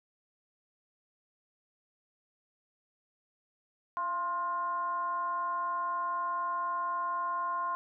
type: tone with frequency modulation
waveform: sine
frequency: 1054 Hz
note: C6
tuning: 12 cents sharp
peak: -30 dBFS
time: 3.97-7.75 s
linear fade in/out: 0 ms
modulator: 367 Hz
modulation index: 0.5
effects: none